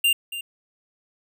square tone with echo, 2791 Hz, F7, 2 cents flat, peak -17 dBFS, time 0.04-0.13 s, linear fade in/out 5 ms, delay 280 ms, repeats 1, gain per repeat -13 dB, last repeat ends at 0.41 s, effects none

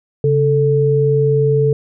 sine tone pair together, 138.59 / 440 Hz, C#3 / A4, 0 / 0 cents, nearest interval octave + minor sixth, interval 2000 cents, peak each -14 / -13 dBFS, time 0.24-1.73 s, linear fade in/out 2 ms, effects none

